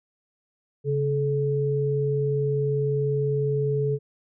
sine tone pair together, 138.59 / 430.4 Hz, C#3 / A4, 0 / -38 cents, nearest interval octave + minor sixth, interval 1962 cents, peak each -24 dBFS, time 0.84-3.99 s, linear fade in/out 50 ms, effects none

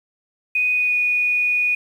sine tone with pitch glide, 2489 to 2465 Hz, D#7 to D#7, 0 to -17 cents, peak -16 dBFS, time 0.55-1.75 s, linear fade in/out 5 ms, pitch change -17 cents, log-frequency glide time 0.72-0.96 s, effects 8-bit

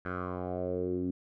10% pulse tone with low-pass filter sweep, 90.6 Hz, F#2, 36 cents flat, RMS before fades -34 dBFS, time 0.05-1.11 s, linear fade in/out 5 ms, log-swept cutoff 1600 to 270 Hz, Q 4.3, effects none

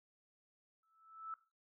sine tone with exponential growth, 1314 Hz, E6, 6 cents flat, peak -39 dBFS, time 0.83-1.34 s, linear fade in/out 2 ms, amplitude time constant 110 ms, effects noise-tail reverb RT60 0.3 s tail -17 dB re dry

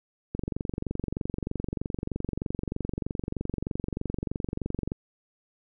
click train, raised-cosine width 3 ms, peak -17 dBFS, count 107, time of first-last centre 0.35-4.919 s, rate 23.2 Hz, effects none

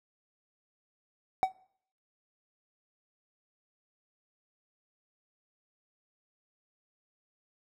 triangle tone with exponential decay, 756 Hz, F#5, 37 cents sharp, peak -16 dBFS, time 1.43-1.52 s, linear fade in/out 0 ms, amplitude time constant 18 ms, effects noise-tail reverb RT60 0.6 s tail -23 dB re dry

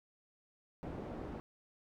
white low-pass noise, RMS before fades -44 dBFS, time 0.83-1.4 s, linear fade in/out 0 ms, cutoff 470 Hz, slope 12 dB/octave, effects none

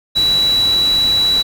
sine tone in noise, 3928 Hz, B7, 10 cents flat, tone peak -11 dBFS, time 0.15-1.43 s, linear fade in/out 20 ms, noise pink, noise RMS -27 dBFS, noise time 0.15-1.43 s, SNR +13 dB, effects none

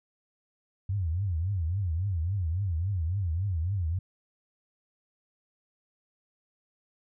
sine tone with vibrato, 89.7 Hz, F2, 47 cents sharp, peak -26 dBFS, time 0.89-3.99 s, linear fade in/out 5 ms, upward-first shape triangle, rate 3.6 Hz, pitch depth 270 cents each way, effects none

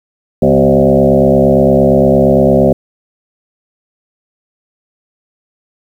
sine tone with frequency modulation, 384.2 Hz, G4, 35 cents flat, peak -5 dBFS, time 0.42-2.73 s, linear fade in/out 5 ms, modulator 68.7 Hz, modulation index 3.7, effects 7-bit

